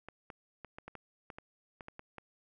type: clicks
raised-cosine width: 0.5 ms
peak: -30 dBFS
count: 12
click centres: 0.086 / 0.302 / 0.647 / 0.785 / 0.88 / 0.953 / 1.302 / 1.385 / 1.808 / 1.884 / 1.994 / 2.183 s
effects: none